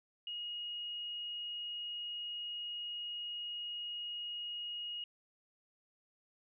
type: tone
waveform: sine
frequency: 2880 Hz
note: F#7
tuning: 47 cents flat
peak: -39 dBFS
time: 0.27-5.04 s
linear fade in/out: 2 ms
effects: none